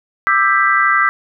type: chord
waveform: sine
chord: E minor seventh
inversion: third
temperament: just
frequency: 1186.7 / 1318.5 / 1582.2 / 1977.8 Hz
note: D6 / E6 / G6 / B6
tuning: +18 / 0 / +16 / +2 cents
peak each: -16 dBFS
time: 0.27-1.09 s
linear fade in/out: 0 ms
effects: none